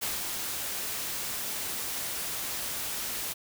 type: noise with ADSR envelope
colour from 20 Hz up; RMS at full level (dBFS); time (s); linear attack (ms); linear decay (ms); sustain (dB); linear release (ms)
white; -31; 0.01-3.34; 22; 170; -3; 20
effects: none